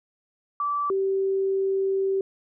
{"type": "tone pair in turn", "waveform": "sine", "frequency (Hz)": [1160, 387.1], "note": ["D6", "G4"], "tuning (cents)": [-22, -22], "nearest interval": "octave + perfect fifth", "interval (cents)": 1900, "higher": "first", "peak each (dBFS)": [-23, -21], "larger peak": "second", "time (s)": [[0.6, 0.9], [0.9, 2.21]], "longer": "second", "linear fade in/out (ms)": 2, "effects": []}